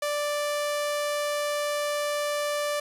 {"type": "tone", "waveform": "sawtooth", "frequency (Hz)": 587.3, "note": "D5", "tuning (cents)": 0, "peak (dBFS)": -22, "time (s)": [0.02, 2.8], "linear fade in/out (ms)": 5, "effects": ["resampled to 32000 Hz", "8-bit"]}